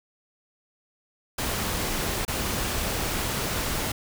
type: noise with dropouts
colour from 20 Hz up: pink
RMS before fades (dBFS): -28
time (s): 1.38-3.92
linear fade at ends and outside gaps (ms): 5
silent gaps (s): 2.251-2.279
effects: none